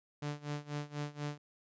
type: tone with tremolo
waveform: sawtooth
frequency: 146.83 Hz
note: D3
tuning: in tune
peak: -31 dBFS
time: 0.22-1.38 s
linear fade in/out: 5 ms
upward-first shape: sine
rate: 4.1 Hz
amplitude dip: 90%
effects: resampled to 16000 Hz